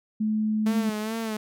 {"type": "tone", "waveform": "sine", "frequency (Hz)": 215.5, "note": "A3", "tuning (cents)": -36, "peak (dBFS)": -22, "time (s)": [0.2, 0.9], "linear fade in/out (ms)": 10}
{"type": "tone with vibrato", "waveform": "sawtooth", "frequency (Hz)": 219.5, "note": "A3", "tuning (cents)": -4, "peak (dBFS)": -24, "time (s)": [0.66, 1.37], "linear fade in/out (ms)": 5, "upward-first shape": "sine", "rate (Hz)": 2.4, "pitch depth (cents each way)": 61}
{"effects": []}